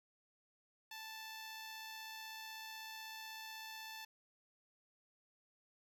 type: tone with amplitude modulation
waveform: 10% pulse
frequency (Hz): 880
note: A5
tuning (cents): 0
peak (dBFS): -38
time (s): 0.91-4.05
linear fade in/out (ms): 5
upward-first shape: sine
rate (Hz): 76.1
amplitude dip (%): 25
effects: none